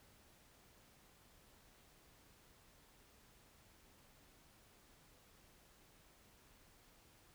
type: silence
effects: pink hiss -67 dBFS RMS until 7.34 s